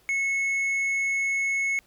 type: tone with tanh clipping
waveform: triangle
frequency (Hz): 2192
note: C#7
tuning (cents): -20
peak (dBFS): -24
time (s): 0.09-1.79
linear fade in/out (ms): 0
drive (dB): 9
effects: pink hiss -61 dBFS RMS until 1.86 s